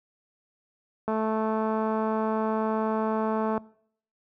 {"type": "click train", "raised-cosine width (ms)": 1, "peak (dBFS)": -15, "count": 548, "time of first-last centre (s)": [1.08, 3.578], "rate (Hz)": 219, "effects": ["noise-tail reverb RT60 0.6 s tail -22 dB re dry", "high-pass 80 Hz 12 dB/octave"]}